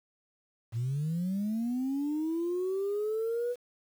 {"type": "linear sweep", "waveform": "sine", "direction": "up", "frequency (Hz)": [109.7, 493.9], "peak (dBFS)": -27, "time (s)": [0.72, 3.56], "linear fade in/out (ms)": 50, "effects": ["tanh soft clip ceiling -26 dBFS", "9-bit"]}